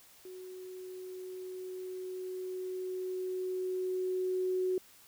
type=tone with level ramp; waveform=sine; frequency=370 Hz; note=F#4; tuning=in tune; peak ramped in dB=-44 to -28 dBFS; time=0.25-4.78 s; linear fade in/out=2 ms; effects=white hiss -59 dBFS RMS until 5.07 s